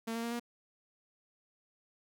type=tone with pitch steps; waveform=sawtooth; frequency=227 / 230.6 / 234.2 / 237.9 Hz; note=A#3 / A#3 / A#3 / A#3; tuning=-46 / -19 / +8 / +35 cents; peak=-31 dBFS; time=0.07-0.398 s; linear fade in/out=10 ms; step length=82 ms; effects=none